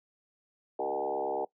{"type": "tone with frequency modulation", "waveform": "sine", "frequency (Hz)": 609, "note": "D#5", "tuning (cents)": -37, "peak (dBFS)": -29, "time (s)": [0.79, 1.45], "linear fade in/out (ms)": 5, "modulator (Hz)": 69.1, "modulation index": 3.6, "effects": ["noise-tail reverb RT60 0.1 s tail -20 dB re dry"]}